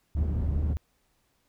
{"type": "tone", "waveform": "sine", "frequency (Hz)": 75.2, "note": "D2", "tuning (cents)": 42, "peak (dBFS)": -26, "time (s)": [0.15, 0.77], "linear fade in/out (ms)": 0}
{"type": "low-pass noise", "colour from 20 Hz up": "white", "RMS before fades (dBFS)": -32, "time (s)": [0.16, 0.74], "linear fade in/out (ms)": 10, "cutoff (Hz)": 140, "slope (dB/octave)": 12}
{"effects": ["pink hiss -71 dBFS RMS until 1.48 s"]}